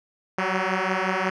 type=beating tone pair; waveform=5% pulse; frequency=185 / 190.6 Hz; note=F#3 / G3; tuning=0 / -48 cents; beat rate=5.6 Hz; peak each=-14 / -13 dBFS; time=0.38-1.3 s; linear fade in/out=5 ms; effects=low-pass 3000 Hz 12 dB/octave